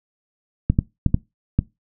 clicks, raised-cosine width 5 ms, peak -3 dBFS, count 5, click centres 0.7 / 0.789 / 1.063 / 1.144 / 1.59 s, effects noise-tail reverb RT60 0.2 s tail -20 dB re dry

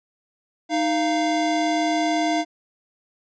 square tone pair together, 311.1 / 692 Hz, D#4 / F5, 0 / -16 cents, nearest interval octave + major second, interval 1384 cents, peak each -23 dBFS, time 0.69-2.45 s, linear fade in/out 50 ms, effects resampled to 16000 Hz

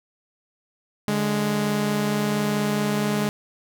sawtooth tone pair together, 146.83 / 208 Hz, D3 / G#3, 0 / +3 cents, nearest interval tritone, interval 603 cents, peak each -24 / -18 dBFS, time 1.08-3.29 s, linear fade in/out 0 ms, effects none

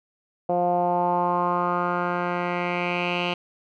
10% pulse tone with low-pass filter sweep, 176.3 Hz, F3, 17 cents sharp, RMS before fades -24 dBFS, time 0.49-3.34 s, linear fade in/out 5 ms, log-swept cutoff 640 to 3000 Hz, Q 4, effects none

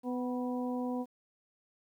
harmonic tone with a mistuned harmonic, 249.4 Hz, B3, 17 cents sharp, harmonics 1 / 2 / 3 / 4, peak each -33 / -39 / -43 / -45 dBFS, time 0.03-1.06 s, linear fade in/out 50 ms, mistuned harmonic 4, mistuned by -32 cents, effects 11-bit

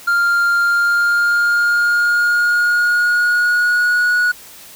triangle tone with pitch glide, 1396.9 to 1460.4 Hz, F6 to F#6, 0 to -23 cents, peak -10 dBFS, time 0.07-4.32 s, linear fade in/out 10 ms, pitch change +77 cents, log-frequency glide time 0.61-4.18 s, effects white hiss -39 dBFS RMS until 4.75 s

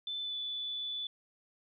sine tone with pitch glide, 3520 to 3474 Hz, A7 to A7, 0 to -23 cents, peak -35 dBFS, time 0.07-1.07 s, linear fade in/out 2 ms, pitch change -23 cents, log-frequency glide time 0.21-0.35 s, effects none

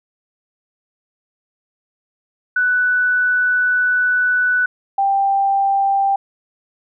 sine tone pair in turn, 1488 / 788.2 Hz, F#6 / G5, +9 / +9 cents, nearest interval major seventh, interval 1100 cents, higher first, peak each -13 dBFS, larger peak neither, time 2.56-4.66 / 4.98-6.16 s, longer first, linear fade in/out 5 ms, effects none

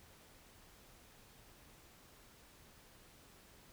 silence, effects pink hiss -62 dBFS RMS until 3.72 s

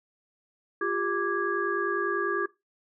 sine tone cluster, 350.5 / 400.5 / 1172 / 1652 Hz, F4 / G4 / D6 / G#6, +6 / +37 / -4 / -10 cents, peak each -31 dBFS, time 0.81-2.46 s, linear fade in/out 5 ms, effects noise-tail reverb RT60 0.2 s tail -18 dB re dry

